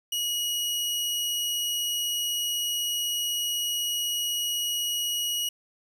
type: tone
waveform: sawtooth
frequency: 2904 Hz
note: F#7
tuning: 33 cents flat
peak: -23 dBFS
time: 0.12-5.49 s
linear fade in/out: 5 ms
effects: none